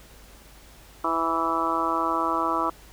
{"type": "harmonic tone with a mistuned harmonic", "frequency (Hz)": 164.5, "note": "E3", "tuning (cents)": -3, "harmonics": [2, 3, 4, 5, 6, 7, 8], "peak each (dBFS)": [-30, -36, -32, -34, -28, -27, -29], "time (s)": [1.04, 2.7], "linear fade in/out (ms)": 5, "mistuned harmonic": 3, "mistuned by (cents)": 20, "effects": ["added 50 Hz sine -51 dBFS peak until 2.92 s", "pink hiss -51 dBFS RMS until 2.92 s"]}